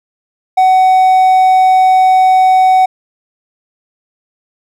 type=tone; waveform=triangle; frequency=750 Hz; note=F#5; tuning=23 cents sharp; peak=-3 dBFS; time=0.57-2.86 s; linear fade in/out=10 ms; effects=none